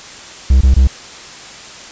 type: tone bursts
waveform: triangle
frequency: 65.3 Hz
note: C2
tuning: 3 cents flat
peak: -3 dBFS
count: 3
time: 0.5-0.874 s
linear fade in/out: 5 ms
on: 110 ms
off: 22 ms
effects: white hiss -33 dBFS RMS until 1.91 s + resampled to 16000 Hz